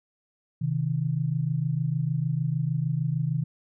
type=tone pair together; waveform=sine; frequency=130.81 / 157.39 Hz; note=C3 / D#3; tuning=0 / +20 cents; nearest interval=minor third; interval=320 cents; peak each=-27 / -26 dBFS; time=0.61-3.44 s; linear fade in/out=10 ms; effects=none